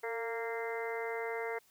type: harmonic tone with a mistuned harmonic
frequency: 231 Hz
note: A#3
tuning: 16 cents flat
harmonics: 2 / 3 / 4 / 5 / 6 / 7 / 8 / 9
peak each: -37 / -44 / -44 / -51 / -48 / -48 / -48 / -43 dBFS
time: 0.03-1.59 s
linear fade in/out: 10 ms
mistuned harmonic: 2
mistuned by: -27 cents
effects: white hiss -67 dBFS RMS until 1.7 s